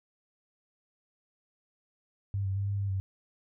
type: tone with pitch steps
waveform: sine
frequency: 99.2 / 96.3 / 99.4 / 100.2 / 99.4 / 95.9 Hz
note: G2 / G2 / G2 / G2 / G2 / G2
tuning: +21 / -30 / +25 / +38 / +25 / -37 cents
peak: -28 dBFS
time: 2.34-3 s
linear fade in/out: 0 ms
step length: 110 ms
effects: none